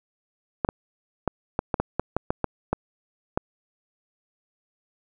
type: clicks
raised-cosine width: 1 ms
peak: -8 dBFS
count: 12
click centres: 0.648 / 0.689 / 1.277 / 1.591 / 1.742 / 1.8 / 1.996 / 2.166 / 2.305 / 2.443 / 2.73 / 3.375 s
effects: none